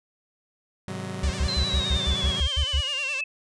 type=chord; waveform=sawtooth; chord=Ab dominant seventh; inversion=none; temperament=just; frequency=103.83 / 129.78 / 155.74 / 186.89 Hz; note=Ab2 / C3 / Eb3 / Gb3; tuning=0 / -14 / +2 / +18 cents; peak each=-33 / -34 / -36 / -30 dBFS; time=0.88-2.4 s; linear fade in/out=0 ms
type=tone with vibrato; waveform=5% pulse; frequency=556 Hz; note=C#5; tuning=5 cents sharp; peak=-23 dBFS; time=1.23-3.21 s; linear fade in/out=5 ms; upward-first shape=sine; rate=9.7 Hz; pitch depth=120 cents each way
type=tone bursts; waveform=sine; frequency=69.3 Hz; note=C#2; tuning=in tune; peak=-20 dBFS; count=10; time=1.23-2.81 s; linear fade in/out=10 ms; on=77 ms; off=90 ms
type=exponential sweep; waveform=sine; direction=down; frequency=4134 to 2600 Hz; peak=-26 dBFS; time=1.48-3.24 s; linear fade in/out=5 ms
effects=resampled to 24000 Hz